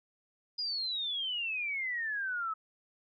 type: exponential sweep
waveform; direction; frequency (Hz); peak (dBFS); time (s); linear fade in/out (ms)
sine; down; 4978 to 1278; -32; 0.58-2.54; 10
effects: none